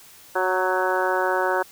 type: harmonic tone with a mistuned harmonic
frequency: 185 Hz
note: F#3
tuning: in tune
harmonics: 2 / 3 / 4 / 5 / 6 / 7 / 8 / 9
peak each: -26 / -26 / -28 / -26 / -31 / -32 / -27 / -33 dBFS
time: 0.35-1.63 s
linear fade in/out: 10 ms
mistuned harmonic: 8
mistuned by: +24 cents
effects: white hiss -48 dBFS RMS until 1.71 s